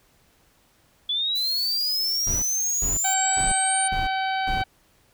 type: linear sweep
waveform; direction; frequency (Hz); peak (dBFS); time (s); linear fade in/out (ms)
sine; up; 3413 to 8850; -22; 1.09-3.88; 5
type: noise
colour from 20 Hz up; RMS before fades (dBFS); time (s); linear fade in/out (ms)
violet; -35; 1.35-3.14; 5
type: noise bursts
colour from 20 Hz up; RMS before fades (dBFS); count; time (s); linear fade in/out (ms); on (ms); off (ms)
brown; -29; 5; 2.27-4.62; 2; 150; 400
type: harmonic tone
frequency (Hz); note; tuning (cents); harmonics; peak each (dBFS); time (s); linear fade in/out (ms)
765; G5; -42; 1 / 2 / 3 / 4 / 5 / 6; -24 / -30 / -34 / -36 / -38 / -40; 3.04-4.64; 10
effects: pink hiss -61 dBFS RMS until 5.13 s